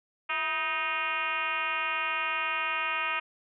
sine tone with frequency modulation, 1863 Hz, A#6, 2 cents flat, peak -27 dBFS, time 0.29-3.2 s, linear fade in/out 10 ms, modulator 302 Hz, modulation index 3.1, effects none

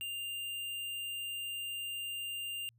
square tone, 2796 Hz, F7, 1 cent sharp, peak -38 dBFS, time 0.01-2.69 s, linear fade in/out 0 ms, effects added 116 Hz sine -65 dBFS peak until 2.78 s

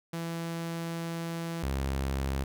sawtooth tone pair in turn, 166.9 / 67.47 Hz, E3 / C#2, +22 / -46 cents, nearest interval octave + major third, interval 1568 cents, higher first, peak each -29 / -25 dBFS, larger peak second, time 0.13-1.63 / 1.63-2.44 s, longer first, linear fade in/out 5 ms, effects none

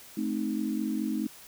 sine chord, A diminished, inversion none, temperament equal with one note detuned, 216.8 / 261.6 / 311.1 Hz, A3 / C4 / Eb4, -25 / 0 / 0 cents, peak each -31 / -33 / -32 dBFS, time 0.17-1.27 s, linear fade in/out 5 ms, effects white hiss -50 dBFS RMS until 1.47 s

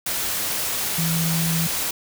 sine tone in noise, 164.81 Hz, E3, in tune, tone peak -21 dBFS, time 0.98-1.67 s, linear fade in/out 5 ms, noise white, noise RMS -25 dBFS, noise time 0.06-1.91 s, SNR +1 dB, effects none

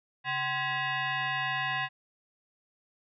sine tone with frequency modulation, 138.59 Hz, C#3, in tune, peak -28 dBFS, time 0.24-1.89 s, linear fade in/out 50 ms, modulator 902 Hz, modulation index 2.8, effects none

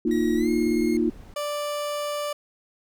sine chord, Bb suspended fourth, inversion none, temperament just, 233.1 / 310.8 / 349.6 Hz, Bb3 / Eb4 / F4, 0 / -2 / +2 cents, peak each -24 dBFS, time 0.05-1.1 s, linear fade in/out 5 ms
brown noise, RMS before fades -42 dBFS, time 0.07-1.34 s, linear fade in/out 2 ms
sawtooth tone with pitch glide, 1907 to 2141 Hz, A#6 to C7, +39 to +39 cents, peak -34 dBFS, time 0.11-0.97 s, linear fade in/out 2 ms, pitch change +200 cents, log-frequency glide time 0.36-0.49 s
30% pulse tone, 587.3 Hz, D5, in tune, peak -24 dBFS, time 1.36-2.33 s, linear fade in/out 5 ms
effects none

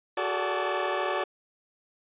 20% pulse tone cluster, 370.8 / 410.2 / 445 / 578 / 878 Hz, F#4 / G#4 / A4 / D5 / A5, +4 / -21 / +20 / -28 / -4 cents, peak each -26 / -31 / -31 / -25 / -33 dBFS, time 0.17-1.24 s, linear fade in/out 5 ms, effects resampled to 8000 Hz

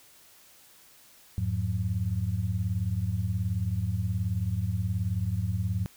sine tone cluster, 86.8 / 105.5 / 179.9 Hz, F2 / G#2 / F#3, -10 / +28 / -48 cents, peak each -31 / -28 / -35 dBFS, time 1.38-5.86 s, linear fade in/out 0 ms, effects white hiss -56 dBFS RMS until 5.96 s

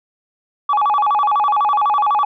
sine tone with vibrato, 980 Hz, B5, 14 cents flat, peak -11 dBFS, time 0.69-2.25 s, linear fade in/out 5 ms, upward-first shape square, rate 12 Hz, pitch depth 270 cents each way, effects tanh soft clip ceiling -10 dBFS

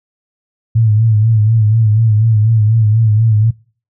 sine tone with vibrato, 109.8 Hz, A2, 3 cents flat, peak -7 dBFS, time 0.75-3.51 s, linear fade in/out 10 ms, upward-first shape sine, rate 4.1 Hz, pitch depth 69 cents each way, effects noise-tail reverb RT60 0.4 s tail -23 dB re dry

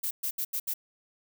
violet noise bursts at uneven times, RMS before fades -31 dBFS, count 5, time 0.03-0.11 / 0.23-0.31 / 0.38-0.45 / 0.53-0.6 / 0.67-0.74 s, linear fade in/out 10 ms, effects none

